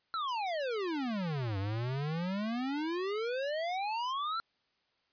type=exponential two-way sweep; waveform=square; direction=down then up; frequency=1377 to 95 to 1377 Hz; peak=-33 dBFS; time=0.14-4.4 s; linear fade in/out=0 ms; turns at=1.58 s; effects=white hiss -75 dBFS RMS until 5.12 s + resampled to 11025 Hz